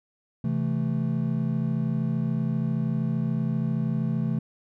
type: chord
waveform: triangle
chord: A minor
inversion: first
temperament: just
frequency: 132 / 165 / 220 Hz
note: C3 / E3 / A3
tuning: +16 / +2 / 0 cents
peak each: -26 dBFS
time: 0.44-4.39 s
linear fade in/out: 5 ms
effects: none